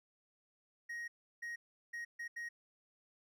triangle tone bursts at uneven times, 1880 Hz, A#6, 14 cents sharp, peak -39 dBFS, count 5, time 0.89-1.08 / 1.42-1.56 / 1.93-2.05 / 2.19-2.28 / 2.36-2.49 s, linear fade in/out 10 ms, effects none

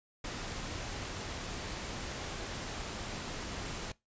pink noise, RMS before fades -40 dBFS, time 0.24-3.92 s, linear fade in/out 5 ms, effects noise-tail reverb RT60 0.2 s tail -21 dB re dry + resampled to 16000 Hz

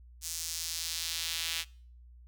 sawtooth tone with high-pass filter sweep, 164.81 Hz, E3, in tune, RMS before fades -36 dBFS, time 0.21-1.65 s, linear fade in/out 50 ms, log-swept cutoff 6500 to 3000 Hz, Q 1.5, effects noise-tail reverb RT60 0.5 s tail -24 dB re dry + added 60 Hz sine -51 dBFS peak until 2.27 s

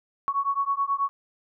sine beating tone pair, 1108.7 / 1118 Hz, C#6 / C#6, 0 / +14 cents, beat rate 9.3 Hz, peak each -26 dBFS, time 0.28-1.09 s, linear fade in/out 0 ms, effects none

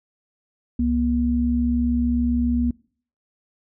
sine tone pair together, 67.4 / 240.2 Hz, C#2 / B3, -48 / -48 cents, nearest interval octave + minor seventh, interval 2200 cents, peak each -24 / -19 dBFS, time 0.79-2.71 s, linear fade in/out 5 ms, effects noise-tail reverb RT60 0.5 s tail -24 dB re dry

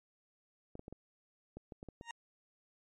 clicks, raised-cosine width 2 ms, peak -33 dBFS, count 9, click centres 0.754 / 0.794 / 0.881 / 0.926 / 1.57 / 1.722 / 1.829 / 1.887 / 2.011 s
20% pulse tone with exponential growth, 932.3 Hz, A#5, in tune, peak -33 dBFS, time 2.01-2.11 s, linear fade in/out 2 ms, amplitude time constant 21 ms
effects low-pass 9000 Hz 12 dB/octave + MP3 48 kbps

